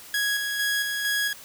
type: tone with tremolo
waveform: sawtooth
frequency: 1661.2 Hz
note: G#6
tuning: in tune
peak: -19 dBFS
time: 0.14-1.33 s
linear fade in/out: 2 ms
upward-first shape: square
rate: 2.2 Hz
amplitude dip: 35%
effects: white hiss -45 dBFS RMS until 1.44 s

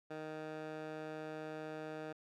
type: tone with band-pass filter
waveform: 15% pulse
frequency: 155.56 Hz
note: D#3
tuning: in tune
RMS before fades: -45 dBFS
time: 0.1-2.13 s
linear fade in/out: 10 ms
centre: 790 Hz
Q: 0.65
effects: none

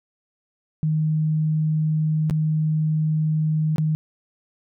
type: tone with dropouts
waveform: sine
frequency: 155.56 Hz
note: D#3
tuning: in tune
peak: -18 dBFS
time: 0.83-3.95 s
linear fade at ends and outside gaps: 0 ms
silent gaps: 2.298-2.309 / 3.76-3.782 s
effects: none

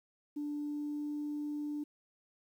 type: tone with pitch glide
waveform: sine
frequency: 293.7 to 295.6 Hz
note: D4 to D4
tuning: 0 to +11 cents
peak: -34 dBFS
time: 0.36-1.84 s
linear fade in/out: 10 ms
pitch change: +11 cents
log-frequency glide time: 0.54-1.13 s
effects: tanh soft clip ceiling -31 dBFS + 11-bit

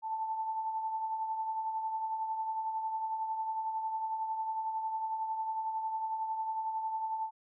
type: tone with tremolo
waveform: sine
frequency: 883 Hz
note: A5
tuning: 6 cents sharp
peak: -30 dBFS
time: 0.02-7.31 s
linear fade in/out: 50 ms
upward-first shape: triangle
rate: 11 Hz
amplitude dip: 50%
effects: none

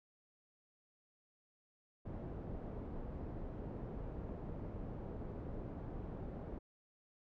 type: low-pass noise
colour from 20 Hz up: pink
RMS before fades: -45 dBFS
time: 2.05-6.59 s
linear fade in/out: 10 ms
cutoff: 550 Hz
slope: 12 dB/octave
effects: none

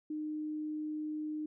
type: tone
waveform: sine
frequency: 305.7 Hz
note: D#4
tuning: 30 cents flat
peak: -35 dBFS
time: 0.1-1.46 s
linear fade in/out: 5 ms
effects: none

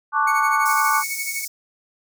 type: chord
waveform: sine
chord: D major seventh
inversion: second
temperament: equal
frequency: 880 / 1108.7 / 1174.7 / 1480 Hz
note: A5 / C#6 / D6 / F#6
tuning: 0 / 0 / 0 / 0 cents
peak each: -22 / -23 / -20 / -23 dBFS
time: 0.12-1.04 s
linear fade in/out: 50 ms
type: tone with tremolo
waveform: 45% pulse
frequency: 2217 Hz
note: C#7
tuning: in tune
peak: -24 dBFS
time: 0.27-1.45 s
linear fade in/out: 5 ms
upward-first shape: sine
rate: 12 Hz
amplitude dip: 75%
type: high-pass noise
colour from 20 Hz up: pink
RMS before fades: -30 dBFS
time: 0.65-1.48 s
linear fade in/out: 10 ms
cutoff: 5100 Hz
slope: 48 dB/octave
effects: none

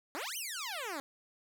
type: exponential two-way sweep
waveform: 10% pulse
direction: up then down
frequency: 263.3 to 3178 to 263.3 Hz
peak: -29 dBFS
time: 0.15-1 s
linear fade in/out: 0 ms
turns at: 0.37 s
effects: none

